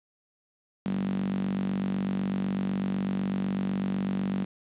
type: tone with high-pass filter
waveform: sawtooth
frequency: 48 Hz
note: G1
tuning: 36 cents flat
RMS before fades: -29 dBFS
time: 0.85-4.45 s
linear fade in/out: 10 ms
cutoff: 200 Hz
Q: 8.5
effects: resampled to 8000 Hz + 9-bit